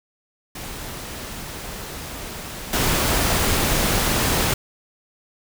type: noise with level steps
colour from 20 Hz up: pink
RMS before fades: -33 / -20 dBFS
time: 0.55-4.54 s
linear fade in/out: 5 ms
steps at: 2.73 s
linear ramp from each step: 2 ms
effects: none